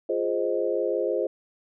sine chord, F minor seventh, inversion none, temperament equal, 349.2 / 415.3 / 523.3 / 622.3 Hz, F4 / Ab4 / C5 / Eb5, 0 / 0 / 0 / 0 cents, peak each -29 / -28 / -27 / -31 dBFS, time 0.09-1.27 s, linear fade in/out 5 ms, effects none

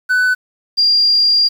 triangle / sine tone pair in turn, 1499 / 4787 Hz, F#6 / D8, +22 / +32 cents, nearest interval octave + minor sixth, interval 2010 cents, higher second, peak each -9 dBFS, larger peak neither, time 0.09-0.35 / 0.77-1.49 s, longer second, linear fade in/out 20 ms, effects 7-bit

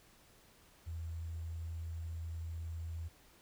sine tone with sample-and-hold, 82.41 Hz, E2, in tune, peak -39 dBFS, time 0.86-3.09 s, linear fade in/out 20 ms, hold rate 7350 Hz, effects pink hiss -64 dBFS RMS until 3.41 s

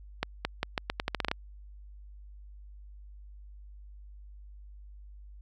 accelerating click train, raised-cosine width 0.3 ms, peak -12 dBFS, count 12, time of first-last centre 0.23-1.314 s, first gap 220 ms, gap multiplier 0.82, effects added 50 Hz sine -46 dBFS peak until 5.41 s

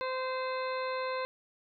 harmonic tone, 517 Hz, C5, 21 cents flat, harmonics 1 / 2 / 3 / 4 / 5 / 7 / 8, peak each -34 / -36 / -43 / -44 / -46 / -51 / -47 dBFS, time 0.01-1.25 s, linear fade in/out 0 ms, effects none

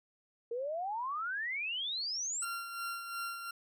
sine exponential sweep, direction up, 455.4 to 8372 Hz, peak -34 dBFS, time 0.51-2.45 s, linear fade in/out 5 ms
40% pulse tone with tremolo, 1379 Hz, F6, 22 cents flat, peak -35 dBFS, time 2.42-3.51 s, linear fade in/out 5 ms, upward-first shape sine, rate 2.8 Hz, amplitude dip 50%
effects none

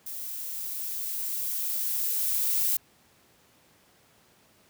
violet noise with level ramp, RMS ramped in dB -37 to -25 dBFS, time 0.06-2.77 s, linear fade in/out 5 ms, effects pink hiss -61 dBFS RMS until 4.69 s + high-pass 100 Hz 12 dB/octave

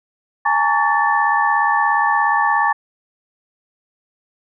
sine tone cluster, 828 / 905 / 1129 / 1761 Hz, G#5 / A5 / C#6 / A6, -5 / +48 / +31 / +1 cents, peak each -19 dBFS, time 0.45-2.73 s, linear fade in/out 10 ms, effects none

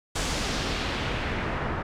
pink noise with low-pass filter sweep, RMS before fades -29 dBFS, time 0.15-1.83 s, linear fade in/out 10 ms, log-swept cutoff 7800 to 1400 Hz, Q 1.2, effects none

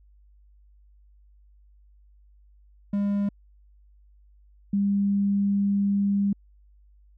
triangle / sine tone pair in turn, 201.9 / 200.2 Hz, G#3 / G3, -49 / +37 cents, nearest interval unison, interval 14 cents, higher first, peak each -20 dBFS, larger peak neither, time 2.93-3.29 / 4.73-6.33 s, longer second, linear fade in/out 5 ms, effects added 50 Hz sine -53 dBFS peak until 7.17 s

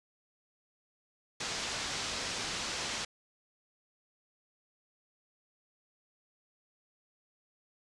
white low-pass noise, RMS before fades -37 dBFS, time 1.4-3.05 s, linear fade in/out 5 ms, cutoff 6400 Hz, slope 24 dB/octave, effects resampled to 24000 Hz

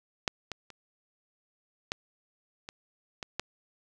clicks, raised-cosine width 0.2 ms, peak -9 / -18 / -30 / -13 / -23 / -19 / -13 dBFS, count 7, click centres 0.278 / 0.517 / 0.703 / 1.919 / 2.689 / 3.228 / 3.396 s, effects none

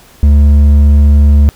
sine tone with hard clipping, 72.5 Hz, D2, 22 cents flat, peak -4 dBFS, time 0.23-1.49 s, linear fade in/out 0 ms, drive 5 dB, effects pink hiss -41 dBFS RMS until 1.55 s

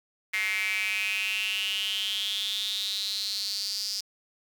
square tone with high-pass filter sweep, 100.4 Hz, G2, 42 cents sharp, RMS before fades -30 dBFS, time 0.33-4.01 s, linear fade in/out 10 ms, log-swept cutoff 2100 to 5000 Hz, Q 8.5, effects 9-bit

